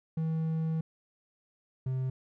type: tone pair in turn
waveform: triangle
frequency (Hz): 160.6 / 130.11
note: E3 / C3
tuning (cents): -45 / -9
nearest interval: major third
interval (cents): 364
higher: first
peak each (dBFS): -26 / -27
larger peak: first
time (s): 0.17-0.81 / 1.86-2.1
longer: first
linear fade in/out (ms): 5
effects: none